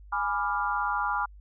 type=chord; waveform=sine; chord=G# diminished seventh; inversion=none; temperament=equal with one note detuned; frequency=830.6 / 987.8 / 1184.9 / 1396.9 Hz; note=G#5 / B5 / D6 / F6; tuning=0 / 0 / +15 / 0 cents; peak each=-31 dBFS; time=0.12-1.26 s; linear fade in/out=10 ms; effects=added 50 Hz sine -46 dBFS peak until 1.4 s